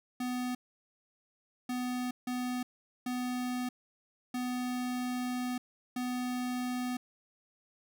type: tone bursts at uneven times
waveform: square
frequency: 249.2 Hz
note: B3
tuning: 16 cents sharp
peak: -33 dBFS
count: 6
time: 0.2-0.55 / 1.69-2.11 / 2.27-2.63 / 3.06-3.69 / 4.34-5.58 / 5.96-6.97 s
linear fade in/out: 5 ms
effects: none